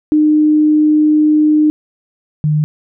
sine tone pair in turn, 304.4 / 151.59 Hz, D#4 / D#3, -38 / -45 cents, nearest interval octave, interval 1207 cents, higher first, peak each -7 / -10 dBFS, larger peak first, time 0.12-1.7 / 2.44-2.64 s, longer first, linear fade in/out 0 ms, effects none

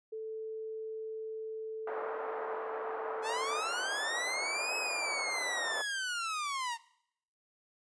sine tone with pitch glide, 440 to 443.3 Hz, A4 to A4, 0 to +13 cents, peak -37 dBFS, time 0.12-3.61 s, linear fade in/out 10 ms, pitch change +13 cents, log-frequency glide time 1.99-2.04 s
pink band-pass noise, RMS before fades -40 dBFS, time 1.87-5.82 s, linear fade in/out 5 ms, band 500 to 1400 Hz, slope 24 dB/octave
sawtooth linear two-way sweep, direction up then down, 830.6 to 2575 to 901 Hz, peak -30 dBFS, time 3.22-6.78 s, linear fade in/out 50 ms, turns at 4.76 s
effects noise-tail reverb RT60 0.7 s tail -20 dB re dry + resampled to 22050 Hz

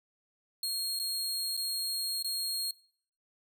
sawtooth tone with dropouts, 4259 Hz, C8, 30 cents sharp, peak -28 dBFS, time 0.63-2.71 s, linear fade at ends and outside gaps 2 ms, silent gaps 0.991-0.997 / 1.568-1.574 / 2.226-2.245 s, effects noise-tail reverb RT60 0.6 s tail -25 dB re dry

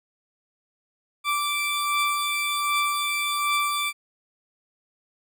20% pulse beating tone pair, 1168 / 1169.3 Hz, D6 / D6, -10 / -8 cents, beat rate 1.3 Hz, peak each -25 / -19 dBFS, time 1.24-3.93 s, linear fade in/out 50 ms, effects none

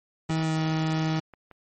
30% pulse tone with pitch glide, 160 to 158.44 Hz, D#3 to D#3, +49 to +32 cents, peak -21 dBFS, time 0.29-1.2 s, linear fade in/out 10 ms, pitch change -17 cents, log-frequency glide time 0.42-0.53 s
click train, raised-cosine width 0.5 ms, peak -31 dBFS, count 5, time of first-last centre 0.81-1.513 s, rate 5.69 Hz
effects MP3 32 kbps

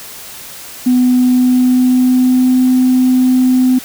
sine tone with pitch glide, 250 to 254.8 Hz, B3 to C4, +21 to -46 cents, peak -6 dBFS, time 0.86-3.79 s, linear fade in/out 10 ms, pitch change +33 cents, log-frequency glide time 1-2.6 s, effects tanh soft clip ceiling -3 dBFS + white hiss -31 dBFS RMS until 3.84 s

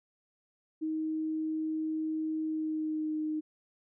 sine tone with pitch glide, 314.5 to 308.9 Hz, D#4 to D#4, +19 to -12 cents, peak -30 dBFS, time 0.81-3.41 s, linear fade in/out 20 ms, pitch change -31 cents, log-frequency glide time 2.44-3.16 s, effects none

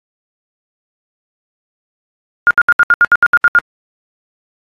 sine tone bursts, 1418 Hz, F6, 26 cents sharp, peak -4 dBFS, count 11, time 2.47-3.587 s, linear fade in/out 0 ms, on 37 ms, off 71 ms, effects AAC 32 kbps

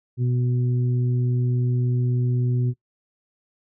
harmonic tone, 123.47 Hz, B2, in tune, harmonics 1 / 2 / 3, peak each -19 / -32 / -34 dBFS, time 0.17-2.74 s, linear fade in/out 50 ms, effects noise-tail reverb RT60 0.1 s tail -21 dB re dry

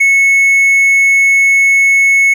triangle tone, 2200 Hz, C#7, 14 cents flat, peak -4 dBFS, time 0-2.34 s, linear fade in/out 10 ms, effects none

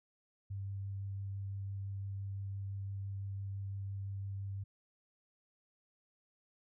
sine tone with vibrato, 98.4 Hz, G2, 7 cents sharp, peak -38 dBFS, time 0.5-4.64 s, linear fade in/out 10 ms, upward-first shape sine, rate 5.9 Hz, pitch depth 8 cents each way, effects none

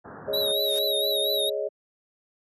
pink low-pass noise, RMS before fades -40 dBFS, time 0.04-0.53 s, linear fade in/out 20 ms, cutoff 1700 Hz, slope 96 dB/octave
sine chord, Ab suspended fourth, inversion none, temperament equal, 415.3 / 554.4 / 622.3 Hz, Ab4 / Db5 / Eb5, 0 / 0 / 0 cents, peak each -30 dBFS, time 0.27-1.69 s, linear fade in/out 20 ms
square tone with vibrato, 3823 Hz, A#7, 43 cents sharp, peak -25 dBFS, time 0.33-1.5 s, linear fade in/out 10 ms, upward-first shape triangle, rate 4.3 Hz, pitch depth 82 cents each way
white noise with exponential growth, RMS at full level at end -38 dBFS, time 0.43-0.79 s, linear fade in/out 2 ms, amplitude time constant 78 ms
effects high-pass 150 Hz 12 dB/octave + resampled to 32000 Hz

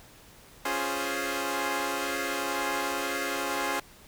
10% pulse chord, Db major seventh, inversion none, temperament equal, 277.2 / 349.2 / 415.3 / 523.3 Hz, Db4 / F4 / Ab4 / C5, 0 / 0 / 0 / 0 cents, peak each -25 / -26 / -26 / -27 dBFS, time 0.65-3.8 s, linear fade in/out 5 ms, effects pink hiss -53 dBFS RMS until 4.07 s

